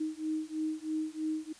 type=beating tone pair; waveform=sine; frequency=311.1 / 314.2 Hz; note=D#4 / D#4; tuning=0 / +17 cents; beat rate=3.1 Hz; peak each=-35 / -35 dBFS; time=0-1.53 s; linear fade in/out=10 ms; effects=white hiss -56 dBFS RMS until 1.59 s + resampled to 22050 Hz